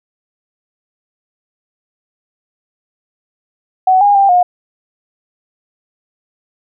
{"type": "tone with pitch steps", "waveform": "sine", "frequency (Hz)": [749, 815, 791, 717], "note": ["F#5", "G#5", "G5", "F5"], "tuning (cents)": [21, -33, 15, 45], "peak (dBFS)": -6, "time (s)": [3.87, 4.43], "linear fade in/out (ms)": 5, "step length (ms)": 140, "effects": []}